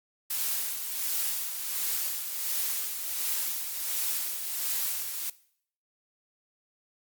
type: noise with tremolo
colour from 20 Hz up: blue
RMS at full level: -29 dBFS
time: 0.3-5.3 s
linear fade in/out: 5 ms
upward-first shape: sine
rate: 1.4 Hz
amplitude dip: 50%
effects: noise-tail reverb RT60 0.6 s tail -19 dB re dry + Opus 48 kbps